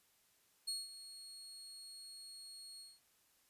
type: tone with ADSR envelope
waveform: 30% pulse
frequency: 4310 Hz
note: C#8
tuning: 49 cents flat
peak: -34 dBFS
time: 0.67-3 s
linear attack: 14 ms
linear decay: 190 ms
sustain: -14 dB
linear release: 200 ms
effects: white hiss -73 dBFS RMS until 3.49 s + resampled to 32000 Hz